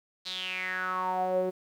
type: tone with band-pass filter sweep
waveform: sawtooth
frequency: 185 Hz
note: F#3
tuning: in tune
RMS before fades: -31 dBFS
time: 0.25-1.51 s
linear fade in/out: 20 ms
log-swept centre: 4200 to 430 Hz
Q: 6.9
effects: 10-bit